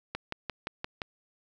click train, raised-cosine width 0.3 ms, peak -17 dBFS, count 6, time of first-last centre 0.15-1.018 s, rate 5.76 Hz, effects none

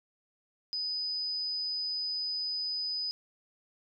sine tone, 4992 Hz, D#8, 5 cents sharp, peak -31 dBFS, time 0.73-3.11 s, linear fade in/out 0 ms, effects none

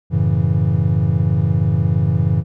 triangle chord, F# minor seventh, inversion none, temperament equal with one note detuned, 92.5 / 109.56 / 138.59 / 164.81 Hz, F#2 / A2 / C#3 / E3, 0 / -7 / 0 / 0 cents, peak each -17 dBFS, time 0.1-2.44 s, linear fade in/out 50 ms, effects none

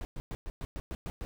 brown noise bursts, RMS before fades -37 dBFS, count 9, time 0.01-1.25 s, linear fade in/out 0 ms, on 40 ms, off 110 ms, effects none

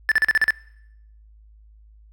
triangle tone bursts, 1754 Hz, A6, 6 cents flat, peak -12 dBFS, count 7, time 0.09-0.506 s, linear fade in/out 0 ms, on 26 ms, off 39 ms, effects noise-tail reverb RT60 0.8 s tail -23 dB re dry + added 53 Hz sine -47 dBFS peak until 2.12 s

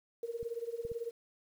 sine tone with tremolo, 466.1 Hz, A#4, in tune, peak -33 dBFS, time 0.23-1.11 s, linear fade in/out 2 ms, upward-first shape sine, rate 18 Hz, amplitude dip 85%
clicks, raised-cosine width 5 ms, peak -36 dBFS, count 3, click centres 0.429 / 0.851 / 0.917 s
effects 10-bit

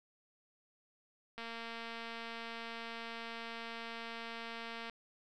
click train, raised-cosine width 0.3 ms, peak -29 dBFS, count 810, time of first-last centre 1.38-4.897 s, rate 230 Hz, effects none

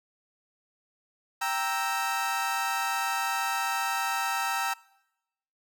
30% pulse chord, E diminished, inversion first, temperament equal, 784 / 932.3 / 1318.5 Hz, G5 / Bb5 / E6, 0 / 0 / 0 cents, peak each -29 dBFS, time 1.41-4.74 s, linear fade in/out 10 ms, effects noise-tail reverb RT60 0.9 s tail -23 dB re dry

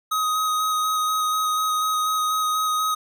square tone with vibrato, 1258 Hz, D#6, 19 cents sharp, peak -21 dBFS, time 0.11-2.95 s, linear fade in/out 10 ms, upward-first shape square, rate 4.1 Hz, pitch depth 10 cents each way, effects none

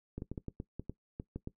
clicks, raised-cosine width 3 ms, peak -26 dBFS, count 11, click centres 0.18 / 0.221 / 0.316 / 0.378 / 0.483 / 0.601 / 0.796 / 0.896 / 1.199 / 1.36 / 1.474 s, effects noise-tail reverb RT60 0.1 s tail -18 dB re dry

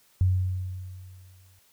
sine tone with exponential decay, 92.4 Hz, F#2, 2 cents flat, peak -17 dBFS, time 0.21-1.59 s, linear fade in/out 0 ms, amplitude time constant 300 ms, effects white hiss -62 dBFS RMS until 1.72 s

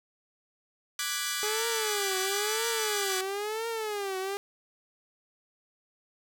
10% pulse chord, G# half-diminished seventh, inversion second, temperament equal, 1174.7 / 1480 / 1661.2 / 1975.5 Hz, D6 / F#6 / G#6 / B6, 0 / 0 / 0 / 0 cents, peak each -27 dBFS, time 0.99-3.21 s, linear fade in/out 2 ms
sawtooth tone with vibrato, 416.3 Hz, G#4, 4 cents sharp, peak -27 dBFS, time 1.43-4.37 s, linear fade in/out 0 ms, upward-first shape triangle, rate 1 Hz, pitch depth 190 cents each way
effects none

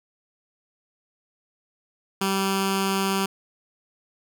10% pulse tone with notch filter, 194 Hz, G3, 18 cents flat, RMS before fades -24 dBFS, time 2.21-3.26 s, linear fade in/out 5 ms, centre 610 Hz, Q 1.3, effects none

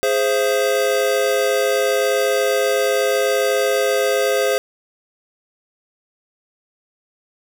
square chord, Ab augmented, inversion none, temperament equal with one note detuned, 415.3 / 523.3 / 671.9 Hz, Ab4 / C5 / E5, 0 / 0 / +33 cents, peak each -21 / -19 / -24 dBFS, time 0.03-4.58 s, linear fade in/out 0 ms, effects none

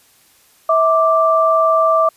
sine tone pair together, 648.1 / 1174.7 Hz, E5 / D6, -30 / 0 cents, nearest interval minor seventh, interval 1030 cents, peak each -13 dBFS, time 0.69-2.09 s, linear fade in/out 5 ms, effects white hiss -52 dBFS RMS until 2.16 s + resampled to 32000 Hz

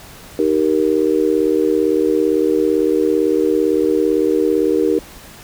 sine chord, Eb major, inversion none, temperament just, 311.1 / 388.9 / 466.7 Hz, Eb4 / G4 / Bb4, 0 / -14 / +2 cents, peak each -17 dBFS, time 0.39-4.99 s, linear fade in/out 2 ms, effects pink hiss -39 dBFS RMS until 5.43 s

